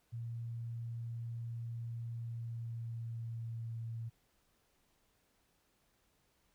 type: tone with pitch glide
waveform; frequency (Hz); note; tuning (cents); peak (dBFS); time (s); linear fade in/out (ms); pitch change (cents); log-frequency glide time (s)
sine; 116.54 to 114.54; A#2 to A#2; 0 to -30; -39; 0.12-4.1; 20; -30; 2.12-3.78
effects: pink hiss -75 dBFS RMS until 6.54 s